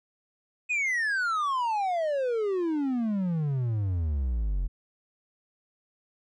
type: exponential sweep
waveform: triangle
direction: down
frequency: 2539 to 42 Hz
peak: -23 dBFS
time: 0.69-4.68 s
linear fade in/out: 20 ms
effects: resampled to 22050 Hz